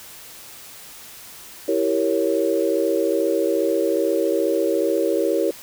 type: chord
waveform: sine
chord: E diminished seventh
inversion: none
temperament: equal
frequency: 329.6 / 392 / 466.2 / 554.4 Hz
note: E4 / G4 / Bb4 / Db5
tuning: 0 / 0 / 0 / 0 cents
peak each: -23 dBFS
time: 1.68-5.51 s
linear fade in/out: 5 ms
effects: white hiss -41 dBFS RMS until 5.62 s